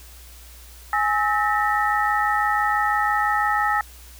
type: tone cluster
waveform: sine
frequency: 832 / 1296 / 1807 / 1913 Hz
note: G#5 / E6 / A6 / A#6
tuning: +3 / -30 / +46 / +44 cents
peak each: -22 / -22 / -26 / -28 dBFS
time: 0.93-3.81 s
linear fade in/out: 2 ms
effects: added 60 Hz sine -43 dBFS peak until 4.19 s + white hiss -47 dBFS RMS until 4.19 s